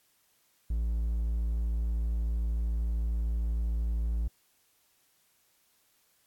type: tone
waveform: triangle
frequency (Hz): 56.5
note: A1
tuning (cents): +47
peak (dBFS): -25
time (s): 0.7-4.28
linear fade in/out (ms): 5
effects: white hiss -69 dBFS RMS until 6.26 s + AAC 64 kbps